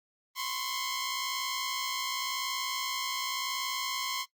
10% pulse tone pair together, 1024 / 1084.9 Hz, C6 / C#6, -38 / -38 cents, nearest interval minor second, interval 100 cents, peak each -26 dBFS, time 0.35-4.26 s, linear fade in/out 50 ms, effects noise-tail reverb RT60 0.1 s tail -17 dB re dry + Opus 32 kbps

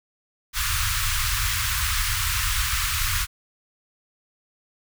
pink band-stop noise, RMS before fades -24 dBFS, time 0.53-3.27 s, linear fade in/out 50 ms, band 110 to 1100 Hz, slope 48 dB/octave, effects none

